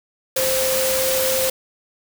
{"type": "tone in noise", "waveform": "sine", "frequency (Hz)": 523.3, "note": "C5", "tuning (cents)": 0, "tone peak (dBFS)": -20, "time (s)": [0.36, 1.5], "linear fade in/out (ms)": 5, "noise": "white", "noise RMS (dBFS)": -22, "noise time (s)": [0.36, 1.5], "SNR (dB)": -1, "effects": []}